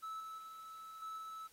triangle tone with level steps, 1306 Hz, E6, 17 cents flat, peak -40 / -43 / -47 / -41 / -43 dBFS, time 0.02-1.48 s, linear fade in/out 20 ms, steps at 0.2 / 0.38 / 1.02 / 1.18 s, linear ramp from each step 2 ms, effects white hiss -66 dBFS RMS until 1.52 s + AAC 48 kbps

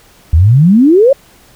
sine exponential sweep, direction up, 73.42 to 575 Hz, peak -3 dBFS, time 0.33-1.13 s, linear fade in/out 5 ms, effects pink hiss -44 dBFS RMS until 1.55 s

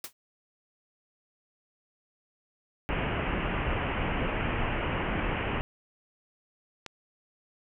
white noise with exponential decay, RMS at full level -33 dBFS, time 0.04-0.13 s, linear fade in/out 2 ms, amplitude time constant 19 ms
pink low-pass noise, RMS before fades -30 dBFS, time 2.89-5.61 s, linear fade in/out 0 ms, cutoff 3000 Hz, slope 96 dB/octave
click, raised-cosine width 0.2 ms, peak -21 dBFS, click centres 6.863 s
effects none

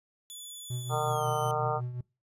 15% pulse tone with pitch glide, 3452 to 3058 Hz, A7 to G7, -34 to -44 cents, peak -35 dBFS, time 0.3-1.51 s, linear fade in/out 0 ms, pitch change -210 cents, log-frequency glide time 1.07-1.27 s
triangle tone with tremolo, 123.47 Hz, B2, in tune, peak -28 dBFS, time 0.7-2.01 s, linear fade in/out 5 ms, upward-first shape triangle, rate 5.5 Hz, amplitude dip 65%
harmonic tone, 152.2 Hz, D#3, 38 cents flat, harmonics 1 / 3 / 4 / 5 / 6 / 7 / 8 / 9, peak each -43 / -34 / -35 / -33 / -35 / -42 / -34 / -42 dBFS, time 0.89-1.81 s, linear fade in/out 50 ms
effects noise-tail reverb RT60 0.3 s tail -25 dB re dry + resampled to 32000 Hz

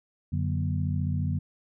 sine tone cluster, 91 / 145.5 / 184.1 / 240.2 Hz, F#2 / D3 / F#3 / B3, -28 / -16 / -8 / -48 cents, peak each -28 / -29 / -34 / -36 dBFS, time 0.32-1.39 s, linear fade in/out 10 ms, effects none

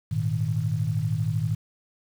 sine chord, Ab suspended second, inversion none, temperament equal, 103.83 / 116.54 / 155.56 Hz, Ab2 / Bb2 / Eb3, 0 / 0 / 0 cents, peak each -28 / -27 / -27 dBFS, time 0.11-1.55 s, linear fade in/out 10 ms, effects 8-bit

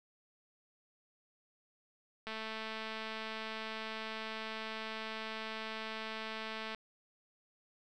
click train, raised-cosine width 0.3 ms, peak -26 dBFS, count 986, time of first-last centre 2.27-6.747 s, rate 220 Hz, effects none

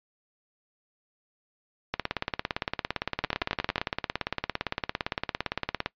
two click trains, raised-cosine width 0.3 ms, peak -11 / -10 dBFS, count 70 / 7, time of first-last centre 1.94-5.86 / 3.24-3.781 s, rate 17.6 / 11.1 Hz, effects noise-tail reverb RT60 0.1 s tail -21 dB re dry + resampled to 11025 Hz

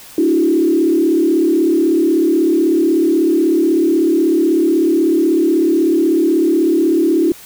sine tone with frequency modulation, 330 Hz, E4, 2 cents sharp, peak -10 dBFS, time 0.18-7.32 s, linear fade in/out 2 ms, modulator 36.2 Hz, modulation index 1.2, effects white hiss -38 dBFS RMS until 7.45 s

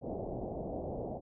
white low-pass noise, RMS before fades -39 dBFS, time 0.01-1.21 s, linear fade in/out 50 ms, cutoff 720 Hz, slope 48 dB/octave, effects none

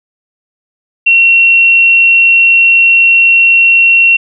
sine tone, 2728 Hz, F7, 41 cents flat, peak -3 dBFS, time 1.06-4.17 s, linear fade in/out 10 ms, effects none

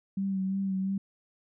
sine tone with vibrato, 192.6 Hz, G3, 30 cents flat, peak -27 dBFS, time 0.17-0.98 s, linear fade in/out 5 ms, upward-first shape sine, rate 2.9 Hz, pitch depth 29 cents each way, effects none

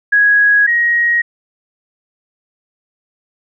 sine tone pair in turn, 1662 / 1887.2 Hz, G#6 / A#6, +1 / +21 cents, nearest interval major second, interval 220 cents, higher second, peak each -7 / -10 dBFS, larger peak first, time 0.12-0.67 / 0.67-1.22 s, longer neither, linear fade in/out 10 ms, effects none

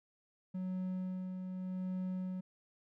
triangle tone with tremolo, 185 Hz, F#3, in tune, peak -33 dBFS, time 0.54-2.41 s, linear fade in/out 10 ms, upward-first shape sine, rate 0.85 Hz, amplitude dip 40%, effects none

